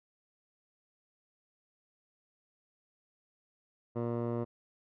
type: tone with low-pass filter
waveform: 15% pulse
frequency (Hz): 118.2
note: A#2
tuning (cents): +24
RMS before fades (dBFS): -34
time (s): 3.95-4.45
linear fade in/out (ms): 20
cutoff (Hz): 770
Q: 1.8
effects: none